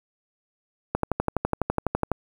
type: click train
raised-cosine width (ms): 1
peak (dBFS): -8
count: 15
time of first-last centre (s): 0.95-2.117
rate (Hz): 12
effects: 7-bit